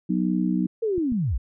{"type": "chord", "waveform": "sine", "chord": "B major", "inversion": "second", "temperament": "just", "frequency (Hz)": [185.21, 246.9, 308.7], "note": ["F#3", "B3", "D#4"], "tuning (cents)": [2, 0, -14], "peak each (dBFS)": [-23, -26, -26], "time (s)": [0.09, 0.67], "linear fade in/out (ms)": 10}
{"type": "linear sweep", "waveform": "sine", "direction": "down", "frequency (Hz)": [466.2, 41], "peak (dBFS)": -21, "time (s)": [0.82, 1.38], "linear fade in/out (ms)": 10}
{"type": "clicks", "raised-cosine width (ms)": 5, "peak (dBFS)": -23, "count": 2, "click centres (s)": [0.98, 1.121]}
{"effects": []}